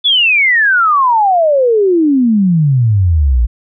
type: exponential sweep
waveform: sine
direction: down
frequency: 3507 to 54.9 Hz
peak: -7 dBFS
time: 0.04-3.47 s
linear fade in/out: 20 ms
effects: none